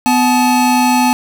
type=tone pair together; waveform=square; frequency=250 / 861.5 Hz; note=B3 / A5; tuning=+21 / -37 cents; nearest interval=octave + major sixth; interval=2142 cents; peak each=-13 dBFS; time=0.06-1.13 s; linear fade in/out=0 ms; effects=8-bit